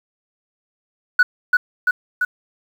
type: tone with echo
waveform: sine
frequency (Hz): 1474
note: F#6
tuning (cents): -7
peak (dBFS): -6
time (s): 1.19-1.23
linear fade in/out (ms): 5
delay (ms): 340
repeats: 3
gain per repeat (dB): -3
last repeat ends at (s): 2.25
effects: tanh soft clip ceiling -7 dBFS + 7-bit